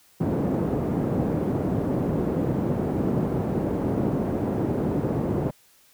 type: band-pass noise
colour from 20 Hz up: pink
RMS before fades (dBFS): -25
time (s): 0.2-5.51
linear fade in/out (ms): 10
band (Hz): 140 to 420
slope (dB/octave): 12
effects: white hiss -58 dBFS RMS until 5.93 s